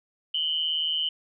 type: tone pair together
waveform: sine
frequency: 2942 / 3100 Hz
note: F#7 / G7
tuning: -11 / -20 cents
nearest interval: minor second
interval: 91 cents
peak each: -27 dBFS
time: 0.34-1.09 s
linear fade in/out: 5 ms
effects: none